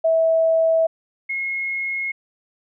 sine tone pair in turn, 651 / 2162 Hz, E5 / C#7, -22 / -44 cents, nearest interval octave + major sixth, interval 2078 cents, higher second, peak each -14 / -22 dBFS, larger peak first, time 0.04-0.87 / 1.29-2.12 s, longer neither, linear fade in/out 10 ms, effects none

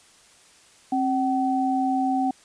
sine tone pair together, 266.4 / 760 Hz, C4 / F#5, +31 / +46 cents, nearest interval octave + tritone, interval 1815 cents, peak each -23 dBFS, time 0.92-2.31 s, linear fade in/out 5 ms, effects white hiss -54 dBFS RMS until 2.44 s + resampled to 22050 Hz

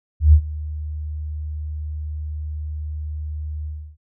sine tone with ADSR envelope, 76 Hz, D#2, 40 cents flat, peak -5 dBFS, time 0.2-3.97 s, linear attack 130 ms, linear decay 75 ms, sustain -20 dB, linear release 310 ms, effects none

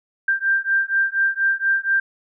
sine beating tone pair, 1579 / 1583.2 Hz, G6 / G6, +12 / +17 cents, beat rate 4.2 Hz, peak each -20 dBFS, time 0.28-2 s, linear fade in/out 5 ms, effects none

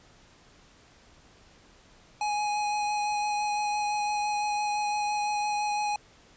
square tone with vibrato, 834 Hz, G#5, 7 cents sharp, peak -27 dBFS, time 2.21-5.96 s, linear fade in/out 2 ms, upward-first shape sine, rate 5.9 Hz, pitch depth 11 cents each way, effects pink hiss -57 dBFS RMS until 6.36 s + resampled to 16000 Hz

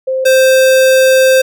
sine / square tone pair in turn, 523.3 / 523.3 Hz, C5 / C5, 0 / 0 cents, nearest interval unison, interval 0 cents, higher neither, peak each -12 / -6 dBFS, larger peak second, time 0.07-0.25 / 0.25-1.42 s, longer second, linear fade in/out 10 ms, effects none

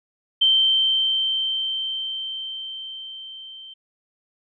sine tone with level ramp, 3119 Hz, G7, 9 cents flat, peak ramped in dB -13 to -38 dBFS, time 0.41-3.74 s, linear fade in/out 10 ms, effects none

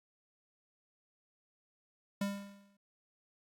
square tone with exponential decay, 200 Hz, G3, 35 cents sharp, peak -31 dBFS, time 2.21-2.77 s, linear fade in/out 5 ms, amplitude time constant 120 ms, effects AAC 64 kbps

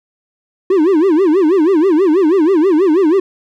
triangle tone with vibrato, 345.6 Hz, F4, 18 cents flat, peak -6 dBFS, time 0.7-3.2 s, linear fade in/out 5 ms, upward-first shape sine, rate 6.2 Hz, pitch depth 250 cents each way, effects none

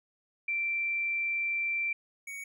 sine / square tone pair in turn, 2349 / 2239 Hz, D7 / C#7, 0 / +17 cents, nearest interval minor second, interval 83 cents, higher first, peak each -28 / -39 dBFS, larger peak first, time 0.48-1.93 / 2.27-2.44 s, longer first, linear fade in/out 5 ms, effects none

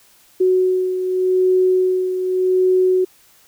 sine beating tone pair, 370 / 370.85 Hz, F#4 / F#4, 0 / +4 cents, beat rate 0.85 Hz, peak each -14 / -22 dBFS, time 0.4-3.05 s, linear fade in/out 10 ms, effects white hiss -52 dBFS RMS until 3.47 s

